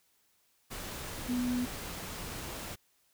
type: tone in noise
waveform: sine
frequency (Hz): 246.9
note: B3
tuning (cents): 0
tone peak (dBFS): -29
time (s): 1.28-1.66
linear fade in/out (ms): 20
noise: pink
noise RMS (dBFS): -41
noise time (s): 0.7-2.76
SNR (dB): +9
effects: white hiss -71 dBFS RMS until 3.13 s